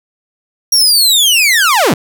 sawtooth linear sweep, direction down, 5680 to 110 Hz, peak -4 dBFS, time 0.72-1.94 s, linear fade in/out 5 ms, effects none

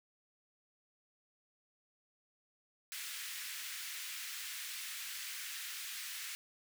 pink high-pass noise, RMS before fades -44 dBFS, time 2.92-6.35 s, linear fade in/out 0 ms, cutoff 1700 Hz, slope 24 dB/octave, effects none

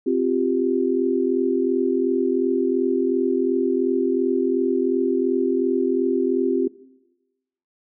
sine chord, C suspended fourth, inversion none, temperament equal, 261.6 / 349.2 / 392 Hz, C4 / F4 / G4, 0 / 0 / 0 cents, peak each -22 dBFS, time 0.06-6.68 s, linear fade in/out 10 ms, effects noise-tail reverb RT60 1.0 s tail -19 dB re dry

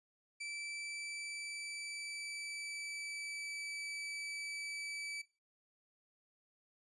sawtooth tone with pitch glide, 2325 to 2304 Hz, D7 to D7, -18 to -34 cents, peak -38 dBFS, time 0.4-5.22 s, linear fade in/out 10 ms, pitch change -16 cents, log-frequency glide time 0.65-3.85 s, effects noise-tail reverb RT60 0.3 s tail -17 dB re dry + resampled to 24000 Hz

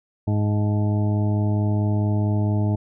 harmonic tone with a mistuned harmonic, 104.5 Hz, G#2, 11 cents sharp, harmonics 1 / 2 / 3 / 4 / 6 / 7 / 8, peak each -19 / -26 / -29 / -36 / -34 / -41 / -38 dBFS, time 0.27-2.76 s, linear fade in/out 10 ms, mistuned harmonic 8, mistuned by +66 cents, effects none

